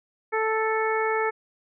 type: harmonic tone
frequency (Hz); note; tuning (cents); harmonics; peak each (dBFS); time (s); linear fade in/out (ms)
439.9; A4; 0; 1 / 2 / 3 / 4 / 5; -25 / -28 / -30 / -31 / -32; 0.32-1.31; 20
effects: none